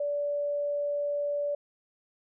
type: tone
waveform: sine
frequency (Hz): 579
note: D5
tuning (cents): -25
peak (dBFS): -27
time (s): 0-1.55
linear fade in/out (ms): 5
effects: none